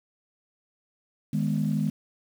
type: chord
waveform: sine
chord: G# minor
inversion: second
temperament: equal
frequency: 155.56 / 207.7 / 246.9 Hz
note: D#3 / G#3 / B3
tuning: 0 / 0 / 0 cents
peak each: -26 / -26 / -30 dBFS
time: 1.33-1.9 s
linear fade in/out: 5 ms
effects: tanh soft clip ceiling -15 dBFS + 8-bit